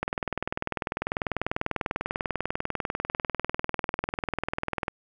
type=click train; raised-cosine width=0.5 ms; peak=-12 dBFS; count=99; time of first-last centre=0.03-4.881 s; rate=20.2 Hz; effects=none